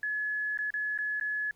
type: tone with dropouts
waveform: sine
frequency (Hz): 1703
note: G#6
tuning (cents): +43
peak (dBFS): -29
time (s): 0.03-1.51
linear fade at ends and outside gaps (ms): 2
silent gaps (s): 0.575-0.588 / 0.705-0.739 / 0.978-0.987 / 1.199-1.21
effects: pink hiss -68 dBFS RMS until 1.55 s